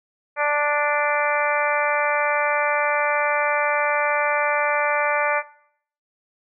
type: harmonic tone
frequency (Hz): 293.7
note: D4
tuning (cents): 0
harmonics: 2 / 3 / 4 / 5 / 6 / 7 / 8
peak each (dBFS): -23 / -25 / -26 / -27 / -28 / -28 / -29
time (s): 0.36-5.43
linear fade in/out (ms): 50
effects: noise-tail reverb RT60 0.6 s tail -17 dB re dry